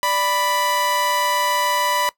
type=tone pair together; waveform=sawtooth; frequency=587.3 / 987.8 Hz; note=D5 / B5; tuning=0 / 0 cents; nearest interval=major sixth; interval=900 cents; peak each=-21 / -15 dBFS; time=0.03-2.09 s; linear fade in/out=0 ms; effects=noise-tail reverb RT60 0.1 s tail -19 dB re dry